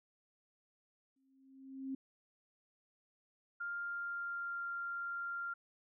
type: tone with exponential growth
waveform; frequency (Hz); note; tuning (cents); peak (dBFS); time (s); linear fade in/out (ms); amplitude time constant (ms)
sine; 267.2; C4; +36; -36; 1.16-1.95; 5; 170
type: tone with pitch glide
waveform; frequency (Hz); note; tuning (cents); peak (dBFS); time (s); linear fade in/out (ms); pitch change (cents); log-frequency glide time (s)
sine; 1400 to 1389.5; F6 to F6; +4 to -9; -38; 3.6-5.54; 10; -13; 3.79-4.67
effects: none